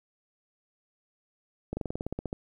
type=slowing click train; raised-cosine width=2 ms; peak=-19 dBFS; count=12; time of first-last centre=1.73-2.329 s; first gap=40 ms; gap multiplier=1.06; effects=10-bit